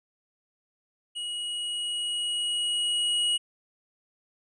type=tone with level ramp; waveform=square; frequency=2903 Hz; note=F#7; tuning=34 cents flat; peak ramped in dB=-32 to -23 dBFS; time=1.15-3.38 s; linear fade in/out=20 ms; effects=resampled to 22050 Hz